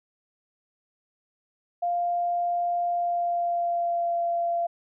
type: tone with pitch glide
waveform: sine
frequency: 698.5 to 686.5 Hz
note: F5 to F5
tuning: 0 to -30 cents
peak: -23 dBFS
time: 1.82-4.67 s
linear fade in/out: 10 ms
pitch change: -30 cents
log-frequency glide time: 2.89-4.18 s
effects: none